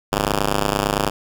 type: ring-modulated tone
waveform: 5% pulse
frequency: 101.4 Hz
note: G#2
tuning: 41 cents flat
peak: -4 dBFS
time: 0.12-1.1 s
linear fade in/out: 5 ms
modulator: 65.1 Hz
effects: none